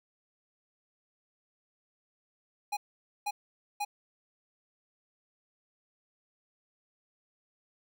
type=tone bursts; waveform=square; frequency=824 Hz; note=G#5; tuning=14 cents flat; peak=-31 dBFS; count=3; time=2.72-3.85 s; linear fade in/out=10 ms; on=50 ms; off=490 ms; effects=none